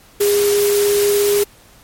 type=tone in noise; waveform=sine; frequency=408.7 Hz; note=G#4; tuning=28 cents flat; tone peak=-12 dBFS; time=0.2-1.44 s; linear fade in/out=10 ms; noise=white; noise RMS=-22 dBFS; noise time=0.2-1.44 s; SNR=+7 dB; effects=pink hiss -47 dBFS RMS until 1.83 s + MP3 64 kbps